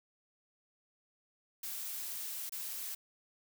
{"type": "noise with dropouts", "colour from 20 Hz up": "blue", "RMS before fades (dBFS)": -41, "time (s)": [1.63, 2.95], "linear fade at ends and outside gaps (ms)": 5, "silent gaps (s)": [2.495, 2.521], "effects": []}